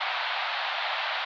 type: band-pass noise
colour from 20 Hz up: pink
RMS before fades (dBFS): -30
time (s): 0-1.25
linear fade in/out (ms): 10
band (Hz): 670 to 4100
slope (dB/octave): 48
effects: none